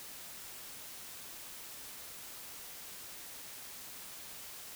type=silence; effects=white hiss -48 dBFS RMS until 4.75 s